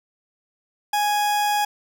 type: tone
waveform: 40% pulse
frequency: 830.6 Hz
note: G#5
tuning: in tune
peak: -18 dBFS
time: 0.93-1.65 s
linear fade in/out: 5 ms
effects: none